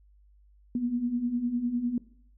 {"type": "beating tone pair", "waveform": "sine", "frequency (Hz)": [234.5, 244.4], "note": ["A#3", "B3"], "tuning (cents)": [11, -18], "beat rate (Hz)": 9.9, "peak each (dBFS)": [-33, -27], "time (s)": [0.75, 1.98], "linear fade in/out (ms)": 2, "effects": ["noise-tail reverb RT60 0.6 s tail -19 dB re dry", "added 50 Hz sine -56 dBFS peak until 2.37 s"]}